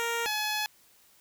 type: tone pair in turn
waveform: 10% pulse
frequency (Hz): 466.2 / 849.1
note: A#4 / G#5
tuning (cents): 0 / +38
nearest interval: minor seventh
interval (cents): 1038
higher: second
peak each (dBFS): -20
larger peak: neither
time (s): 0-0.26 / 0.26-0.66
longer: second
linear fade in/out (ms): 0
effects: white hiss -61 dBFS RMS until 1.2 s